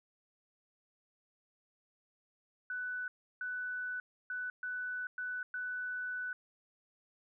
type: tone bursts at uneven times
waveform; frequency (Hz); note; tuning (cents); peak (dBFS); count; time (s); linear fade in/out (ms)
sine; 1492; F#6; +14; -36; 6; 2.7-3.08 / 3.41-4 / 4.3-4.5 / 4.63-5.07 / 5.18-5.43 / 5.54-6.33; 2
effects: none